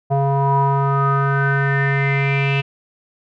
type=tone with low-pass filter sweep; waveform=square; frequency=138.59 Hz; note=C#3; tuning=in tune; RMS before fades=-17 dBFS; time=0.1-2.62 s; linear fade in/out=20 ms; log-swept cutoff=770 to 2700 Hz; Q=8.4; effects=none